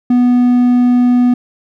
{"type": "tone", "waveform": "triangle", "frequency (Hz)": 246, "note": "B3", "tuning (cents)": -7, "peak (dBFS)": -5, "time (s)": [0.1, 1.34], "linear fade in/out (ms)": 5, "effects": []}